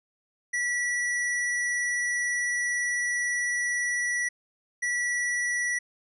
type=tone bursts at uneven times; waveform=square; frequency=1947 Hz; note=B6; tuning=25 cents flat; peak=-26 dBFS; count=2; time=0.53-4.29 / 4.82-5.79 s; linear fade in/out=10 ms; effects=resampled to 24000 Hz